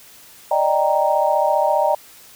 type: chord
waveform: sine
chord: Eb major seventh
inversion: third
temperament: equal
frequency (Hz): 587.3 / 622.3 / 784 / 932.3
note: D5 / Eb5 / G5 / Bb5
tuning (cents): 0 / 0 / 0 / 0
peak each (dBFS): -20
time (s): 0.51-1.95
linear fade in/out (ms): 5
effects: white hiss -45 dBFS RMS until 2.35 s